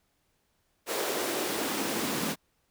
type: noise with high-pass filter sweep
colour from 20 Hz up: pink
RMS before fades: -31 dBFS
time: 0.86-2.36 s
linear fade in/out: 50 ms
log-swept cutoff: 480 to 200 Hz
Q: 2.2
effects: pink hiss -73 dBFS RMS until 2.7 s